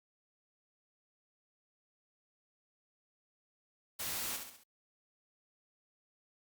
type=noise with echo; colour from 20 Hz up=white; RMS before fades=-39 dBFS; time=3.99-4.37 s; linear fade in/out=10 ms; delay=67 ms; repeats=4; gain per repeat=-6 dB; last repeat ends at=4.638 s; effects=Opus 48 kbps